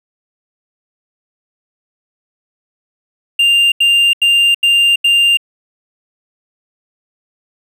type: tone bursts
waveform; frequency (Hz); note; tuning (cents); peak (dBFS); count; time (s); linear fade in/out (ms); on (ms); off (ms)
triangle; 2794; F7; 0; -6; 5; 3.39-5.372; 5; 330; 83
effects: none